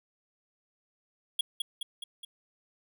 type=tone with echo; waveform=square; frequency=3322 Hz; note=G#7; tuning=in tune; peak=-25 dBFS; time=1.39-1.41 s; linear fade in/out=5 ms; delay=210 ms; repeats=4; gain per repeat=-4 dB; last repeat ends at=2.25 s; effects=none